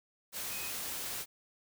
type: tone in noise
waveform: sine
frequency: 2513 Hz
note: D#7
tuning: 17 cents sharp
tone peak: -44 dBFS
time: 0.49-0.73 s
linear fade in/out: 50 ms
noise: white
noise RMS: -39 dBFS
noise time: 0.32-1.26 s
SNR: -8 dB
effects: none